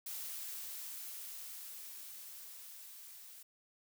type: noise with level ramp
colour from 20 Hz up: blue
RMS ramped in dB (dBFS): -43 to -54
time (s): 0.06-3.43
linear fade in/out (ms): 5
effects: none